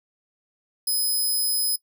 5% pulse tone, 5060 Hz, D#8, 28 cents sharp, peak -16 dBFS, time 0.87-1.76 s, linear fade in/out 5 ms, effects noise-tail reverb RT60 0.1 s tail -20 dB re dry

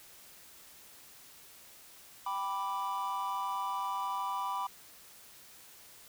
triangle chord, G major, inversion none, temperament equal, 784 / 987.8 / 1174.7 Hz, G5 / B5 / D6, 0 / 0 / 0 cents, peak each -38 / -33 / -36 dBFS, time 2.26-4.67 s, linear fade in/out 5 ms, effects white hiss -55 dBFS RMS until 6.08 s

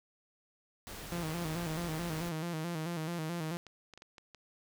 pink noise, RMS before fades -45 dBFS, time 0.87-2.29 s, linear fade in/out 0 ms
sawtooth tone with vibrato, 164.81 Hz, E3, in tune, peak -31 dBFS, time 1.12-3.57 s, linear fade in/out 0 ms, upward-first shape square, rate 4.6 Hz, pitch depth 79 cents each way
clicks, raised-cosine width 0.2 ms, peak -34 dBFS, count 10, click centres 3.14 / 3.44 / 3.5 / 3.542 / 3.667 / 3.937 / 3.976 / 4.021 / 4.182 / 4.347 s
effects none

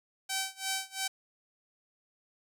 5% pulse tone with tremolo, 770 Hz, G5, 31 cents flat, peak -18 dBFS, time 0.29-1.08 s, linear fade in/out 10 ms, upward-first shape sine, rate 2.9 Hz, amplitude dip 95%, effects none

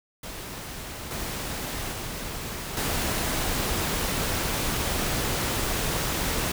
pink noise with level steps, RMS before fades -37 / -32 / -34 / -27 dBFS, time 0.23-6.52 s, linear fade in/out 5 ms, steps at 1.11 / 1.92 / 2.77 s, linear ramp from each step 2 ms, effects none

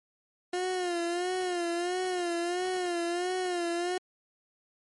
30% pulse tone with vibrato, 354.9 Hz, F4, 28 cents sharp, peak -26 dBFS, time 0.53-3.98 s, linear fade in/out 5 ms, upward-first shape sine, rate 1.5 Hz, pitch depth 73 cents each way, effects MP3 48 kbps

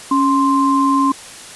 sine tone pair together, 277.2 / 1046.6 Hz, C#4 / C6, 0 / 0 cents, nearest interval octave + major seventh, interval 2300 cents, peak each -14 dBFS, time 0.11-1.12 s, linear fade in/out 5 ms, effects white hiss -35 dBFS RMS until 1.55 s + resampled to 24000 Hz

